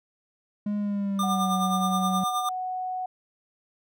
triangle tone with pitch glide, 206.8 to 187.46 Hz, G#3 to F#3, -7 to +23 cents, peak -23 dBFS, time 0.66-2.24 s, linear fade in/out 5 ms, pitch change -170 cents, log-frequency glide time 0.78-1.54 s
square tone with tremolo, 1200 Hz, D6, 37 cents sharp, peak -25 dBFS, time 1.19-2.49 s, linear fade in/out 2 ms, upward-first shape sine, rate 9.5 Hz, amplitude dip 60%
sine tone, 740 Hz, F#5, in tune, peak -28 dBFS, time 1.23-3.06 s, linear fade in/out 5 ms
effects none

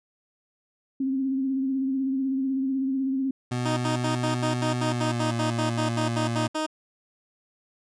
sine tone with vibrato, 266.9 Hz, C4, 35 cents sharp, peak -23 dBFS, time 1-3.31 s, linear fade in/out 5 ms, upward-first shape sine, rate 16 Hz, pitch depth 36 cents each way
25% pulse tone with pitch glide, 123.5 to 116.84 Hz, B2 to A#2, 0 to +4 cents, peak -22 dBFS, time 3.51-6.48 s, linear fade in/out 10 ms, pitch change -96 cents, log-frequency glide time 4.81-5.34 s
15% pulse tone bursts, 311.1 Hz, D#4, in tune, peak -19 dBFS, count 16, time 3.65-6.665 s, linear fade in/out 10 ms, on 120 ms, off 73 ms
effects resampled to 22050 Hz

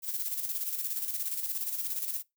violet noise with tremolo, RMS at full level -32 dBFS, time 0.02-2.23 s, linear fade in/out 50 ms, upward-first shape square, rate 17 Hz, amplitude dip 50%, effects noise-tail reverb RT60 0.2 s tail -23 dB re dry

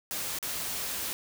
white noise with dropouts, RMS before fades -34 dBFS, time 0.11-1.13 s, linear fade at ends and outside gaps 0 ms, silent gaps 0.387-0.427 s, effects none

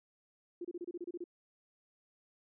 sine tone bursts, 349.2 Hz, F4, in tune, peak -38 dBFS, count 10, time 0.61-1.241 s, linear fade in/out 5 ms, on 37 ms, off 29 ms, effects none

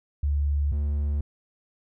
sine / triangle tone pair in turn, 72 / 72.67 Hz, D2 / D2, -34 / -18 cents, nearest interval unison, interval 16 cents, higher second, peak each -21 dBFS, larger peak neither, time 0.23-0.72 / 0.72-1.21 s, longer neither, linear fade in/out 5 ms, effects none

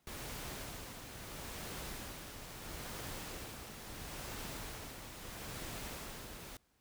pink noise with tremolo, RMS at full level -44 dBFS, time 0.07-6.57 s, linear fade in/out 2 ms, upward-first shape sine, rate 0.75 Hz, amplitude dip 45%, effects pink hiss -75 dBFS RMS until 6.8 s

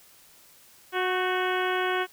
harmonic tone with a mistuned harmonic, 367.3 Hz, F#4, 13 cents flat, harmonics 1 / 2 / 3 / 4 / 5 / 6 / 7 / 8 / 9, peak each -28 / -31 / -32 / -31 / -35 / -37 / -39 / -39 / -40 dBFS, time 0.92-2.07 s, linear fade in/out 50 ms, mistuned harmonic 4, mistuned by +38 cents, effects white hiss -55 dBFS RMS until 2.12 s

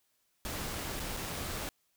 pink noise with dropouts, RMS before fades -38 dBFS, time 0.45-1.69 s, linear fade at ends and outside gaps 0 ms, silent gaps 0.995-1 / 1.166-1.171 s, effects white hiss -75 dBFS RMS until 1.96 s

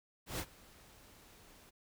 pink noise with ADSR envelope, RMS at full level -38 dBFS, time 0.26-1.71 s, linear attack 130 ms, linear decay 62 ms, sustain -22 dB, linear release 23 ms, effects none

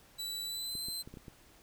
sawtooth tone with pitch glide, 3951 to 4093 Hz, B7 to C8, 0 to -39 cents, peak -34 dBFS, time 0.18-1.03 s, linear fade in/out 20 ms, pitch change +61 cents, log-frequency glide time 0.45-0.84 s
clicks, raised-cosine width 3 ms, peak -34 dBFS, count 6, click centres 0.753 / 0.885 / 1.075 / 1.14 / 1.172 / 1.282 s
effects pink hiss -61 dBFS RMS until 1.62 s

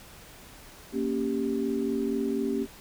sine chord, G diminished, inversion first, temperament equal, 233.1 / 277.2 / 392 Hz, Bb3 / Db4 / G4, 0 / 0 / 0 cents, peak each -30 dBFS, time 0.92-2.67 s, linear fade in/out 50 ms, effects pink hiss -49 dBFS RMS until 2.8 s

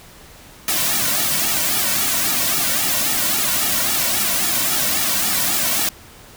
white noise with flanger, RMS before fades -19 dBFS, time 0.68-5.89 s, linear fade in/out 2 ms, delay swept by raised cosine 1.9 to 2.45 ms, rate 3.7 Hz, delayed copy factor -0.85, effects pink hiss -43 dBFS RMS until 6.36 s

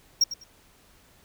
triangle tone with echo, 5588 Hz, F8, in tune, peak -15 dBFS, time 0.21-0.24 s, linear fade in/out 5 ms, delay 100 ms, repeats 2, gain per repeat -14 dB, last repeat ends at 0.44 s, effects pink hiss -58 dBFS RMS until 1.24 s

